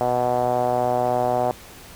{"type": "tone with low-pass filter", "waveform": "5% pulse", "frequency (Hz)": 123.47, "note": "B2", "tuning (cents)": 0, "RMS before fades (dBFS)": -21, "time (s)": [0.01, 1.51], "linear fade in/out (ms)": 0, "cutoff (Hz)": 700, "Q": 4.6, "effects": ["pink hiss -43 dBFS RMS until 1.95 s"]}